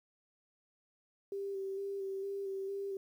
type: tone with vibrato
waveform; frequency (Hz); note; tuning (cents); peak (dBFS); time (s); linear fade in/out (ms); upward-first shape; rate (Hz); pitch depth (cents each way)
sine; 392; G4; 0; -36; 1.32-2.97; 2; square; 2.2; 19
effects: 11-bit